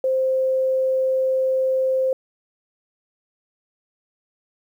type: tone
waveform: sine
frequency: 523.3 Hz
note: C5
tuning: in tune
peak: -17 dBFS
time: 0.04-2.13 s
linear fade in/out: 2 ms
effects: 9-bit